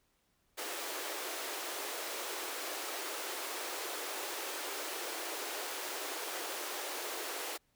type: high-pass noise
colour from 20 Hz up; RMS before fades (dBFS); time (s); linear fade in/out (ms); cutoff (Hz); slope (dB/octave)
pink; -40; 0.57-7.58; 20; 330; 48
effects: pink hiss -75 dBFS RMS until 7.75 s